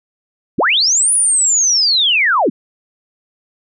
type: linear two-way sweep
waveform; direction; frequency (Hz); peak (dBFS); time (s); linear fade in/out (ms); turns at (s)
sine; up then down; 87.9 to 9956 to 172.4; -10; 0.58-2.5; 10; 1.13
effects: none